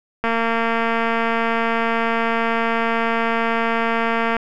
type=click train; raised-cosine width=0.5 ms; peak=-6 dBFS; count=946; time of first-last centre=0.24-4.367 s; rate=229 Hz; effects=none